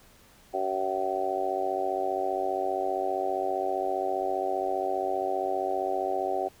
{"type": "harmonic tone", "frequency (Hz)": 95.1, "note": "F#2", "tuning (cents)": 48, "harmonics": [3, 4, 5, 6, 7, 8], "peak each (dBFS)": [-42, -32, -39, -34, -33, -30], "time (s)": [0.53, 6.49], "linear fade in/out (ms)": 20, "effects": ["pink hiss -57 dBFS RMS until 6.6 s"]}